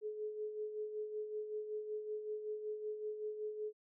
sine tone with tremolo, 426.2 Hz, G#4, 45 cents sharp, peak -37 dBFS, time 0.01-3.73 s, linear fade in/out 50 ms, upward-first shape sine, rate 5.3 Hz, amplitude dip 55%, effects none

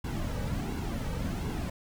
brown noise with flanger, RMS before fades -33 dBFS, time 0.04-1.7 s, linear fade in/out 5 ms, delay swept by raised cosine 1.6 to 2.9 ms, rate 1.4 Hz, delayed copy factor -0.65, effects none

